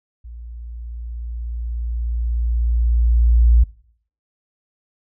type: tone with level ramp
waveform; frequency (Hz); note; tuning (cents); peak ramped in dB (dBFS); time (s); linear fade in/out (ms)
sine; 58.27; A#1; 0; -33 to -8; 0.24-3.64; 10
effects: noise-tail reverb RT60 0.6 s tail -21 dB re dry